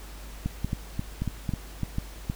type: clicks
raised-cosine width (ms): 5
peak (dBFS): -15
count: 11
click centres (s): 0.46 / 0.646 / 0.731 / 0.994 / 1.22 / 1.277 / 1.492 / 1.537 / 1.833 / 1.984 / 2.299
effects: added 50 Hz sine -41 dBFS peak until 2.35 s + pink hiss -47 dBFS RMS until 2.35 s